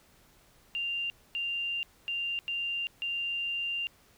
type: tone bursts at uneven times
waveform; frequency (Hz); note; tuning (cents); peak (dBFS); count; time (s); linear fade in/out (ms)
sine; 2787; F7; -4; -30; 5; 0.75-1.1 / 1.35-1.83 / 2.08-2.39 / 2.48-2.87 / 3.02-3.87; 0
effects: pink hiss -62 dBFS RMS until 4.17 s